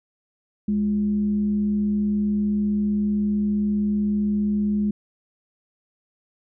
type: tone with frequency modulation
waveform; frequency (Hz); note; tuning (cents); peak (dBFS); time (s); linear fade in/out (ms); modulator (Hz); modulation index
sine; 207.7; G#3; 0; -19; 0.68-4.91; 5; 142; 0.24
effects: none